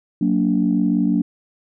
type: chord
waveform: sine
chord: Gb augmented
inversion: none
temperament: just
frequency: 185 / 231.2 / 289.1 Hz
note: Gb3 / Bb3 / D4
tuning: 0 / -14 / -27 cents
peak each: -19 dBFS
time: 0.21-1.22 s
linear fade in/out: 5 ms
effects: tanh soft clip ceiling -6 dBFS